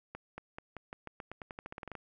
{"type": "accelerating click train", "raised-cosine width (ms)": 0.5, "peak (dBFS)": -27, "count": 18, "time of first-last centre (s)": [0.15, 1.953], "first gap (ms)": 230, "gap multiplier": 0.89, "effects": []}